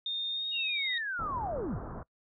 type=tone with pitch glide; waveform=sine; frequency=3655 to 3730 Hz; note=A#7 to A#7; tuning=-35 to 0 cents; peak=-31 dBFS; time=0.06-0.98 s; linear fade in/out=2 ms; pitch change=+35 cents; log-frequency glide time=0.31-0.46 s
type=linear sweep; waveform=sine; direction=down; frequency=2894 to 31 Hz; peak=-32 dBFS; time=0.51-1.8 s; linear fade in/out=50 ms
type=low-pass noise; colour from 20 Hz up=pink; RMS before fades=-41 dBFS; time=1.19-2.03 s; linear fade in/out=2 ms; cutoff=1400 Hz; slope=48 dB/octave
effects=noise-tail reverb RT60 0.1 s tail -22 dB re dry